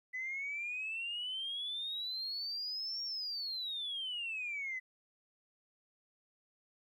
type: exponential two-way sweep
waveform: sine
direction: up then down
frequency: 1997 to 5580 to 1997 Hz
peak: -36 dBFS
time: 0.13-4.8 s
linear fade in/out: 20 ms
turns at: 3.03 s
effects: tanh soft clip ceiling -32 dBFS + 13-bit